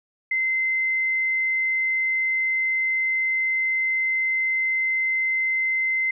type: tone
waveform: sine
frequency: 2068 Hz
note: C7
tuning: 21 cents flat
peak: -20 dBFS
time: 0.31-6.11 s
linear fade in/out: 5 ms
effects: none